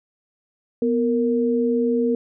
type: tone pair together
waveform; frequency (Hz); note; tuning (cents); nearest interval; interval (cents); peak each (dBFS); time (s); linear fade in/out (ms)
sine; 245.5 / 463.4; B3 / A#4; -10 / -10; major seventh; 1100; -20; 0.82-2.15; 2
effects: none